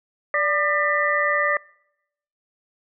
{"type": "tone cluster", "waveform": "sine", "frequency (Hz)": [584, 1201, 1796, 1974], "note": ["D5", "D6", "A6", "B6"], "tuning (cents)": [-10, 38, 35, -1], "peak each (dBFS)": -24, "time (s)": [0.34, 1.57], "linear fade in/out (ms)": 2, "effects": ["noise-tail reverb RT60 0.8 s tail -24 dB re dry"]}